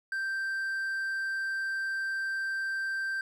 triangle tone, 1568 Hz, G6, in tune, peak -28 dBFS, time 0.12-3.21 s, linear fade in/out 2 ms, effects none

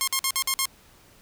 5% pulse tone bursts, 1069 Hz, C6, 37 cents sharp, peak -10 dBFS, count 6, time 0.01-0.655 s, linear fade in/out 0 ms, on 65 ms, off 51 ms, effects pink hiss -55 dBFS RMS until 1.21 s

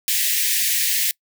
white high-pass noise, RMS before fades -20 dBFS, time 0.08-1.11 s, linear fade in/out 0 ms, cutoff 1700 Hz, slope 96 dB/octave, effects noise-tail reverb RT60 0.1 s tail -25 dB re dry

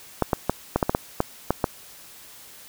clicks, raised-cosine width 1 ms, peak -5 dBFS, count 10, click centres 0.223 / 0.332 / 0.496 / 0.76 / 0.828 / 0.895 / 0.949 / 1.204 / 1.506 / 1.642 s, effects white hiss -46 dBFS RMS until 2.68 s

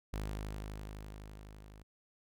sawtooth tone with level ramp, 51.9 Hz, G#1, in tune, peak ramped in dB -32 to -49 dBFS, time 0.13-1.83 s, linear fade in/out 5 ms, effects none

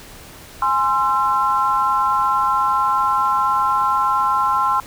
sine chord, Ab augmented, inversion none, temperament equal with one note detuned, 830.6 / 1046.5 / 1347.8 Hz, Ab5 / C6 / E6, 0 / 0 / +38 cents, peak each -22 / -17 / -20 dBFS, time 0.62-4.8 s, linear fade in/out 2 ms, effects pink hiss -40 dBFS RMS until 4.86 s

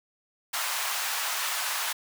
pink high-pass noise, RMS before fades -30 dBFS, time 0.53-1.93 s, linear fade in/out 10 ms, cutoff 830 Hz, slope 24 dB/octave, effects none

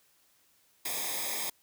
white noise with comb filter, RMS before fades -34 dBFS, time 0.85-1.5 s, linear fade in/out 5 ms, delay 0.69 ms, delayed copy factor -1, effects white hiss -67 dBFS RMS until 1.62 s

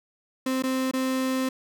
35% pulse tone with dropouts, 260.9 Hz, C4, 5 cents flat, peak -22 dBFS, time 0.46-1.49 s, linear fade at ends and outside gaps 5 ms, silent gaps 0.624-0.636 / 0.913-0.935 s, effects none

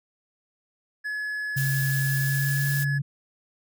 triangle tone, 1700 Hz, G#6, 40 cents sharp, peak -26 dBFS, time 1.04-2.99 s, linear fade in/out 20 ms
blue noise, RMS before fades -33 dBFS, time 1.56-2.85 s, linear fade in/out 20 ms
sine tone with pitch glide, 135.9 to 140.69 Hz, C#3 to C#3, -34 to +26 cents, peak -23 dBFS, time 1.56-3.02 s, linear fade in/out 10 ms, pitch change +60 cents, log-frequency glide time 2.15-2.82 s
effects none

